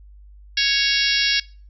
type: harmonic tone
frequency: 554.4 Hz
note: C#5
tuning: in tune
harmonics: 3 / 4 / 5 / 6 / 7 / 8 / 9 / 10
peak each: -25 / -25 / -25 / -25 / -25 / -25 / -25 / -25 dBFS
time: 0.57-1.4 s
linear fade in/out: 5 ms
effects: noise-tail reverb RT60 0.4 s tail -23 dB re dry + added 50 Hz sine -42 dBFS peak until 1.69 s